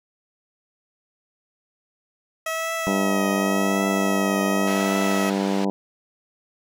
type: tone with vibrato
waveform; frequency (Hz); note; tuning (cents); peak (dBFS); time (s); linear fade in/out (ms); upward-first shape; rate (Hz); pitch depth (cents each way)
15% pulse; 643; E5; -43; -18; 2.46-5.3; 5; triangle; 0.89; 41
type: harmonic tone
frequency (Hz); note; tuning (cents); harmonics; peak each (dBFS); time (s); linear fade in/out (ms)
98; G2; 0; 2 / 3 / 4 / 5 / 6 / 7 / 8 / 9 / 10; -23 / -27 / -29 / -31 / -33 / -34 / -35 / -36 / -37; 2.87-5.7; 0
type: band-pass noise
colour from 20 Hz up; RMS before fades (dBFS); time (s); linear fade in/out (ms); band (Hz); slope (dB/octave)
pink; -36; 4.67-5.65; 5; 1000 to 5300; 12
effects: none